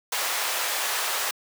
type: high-pass noise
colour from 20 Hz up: pink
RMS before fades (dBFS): -27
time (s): 0.12-1.31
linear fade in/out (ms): 5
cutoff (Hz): 740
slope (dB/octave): 12
effects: high-pass 400 Hz 12 dB/octave